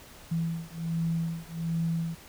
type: beating tone pair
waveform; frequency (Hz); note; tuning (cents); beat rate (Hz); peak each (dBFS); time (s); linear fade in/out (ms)
sine; 164.81 / 166.11; E3 / E3; 0 / +14; 1.3; -31; 0.31-2.15; 10
effects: pink hiss -50 dBFS RMS until 2.28 s